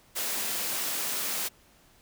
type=high-pass noise; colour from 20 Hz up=white; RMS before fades=-31 dBFS; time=0.15-1.49 s; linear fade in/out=20 ms; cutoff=160 Hz; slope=24 dB/octave; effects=pink hiss -60 dBFS RMS until 2.01 s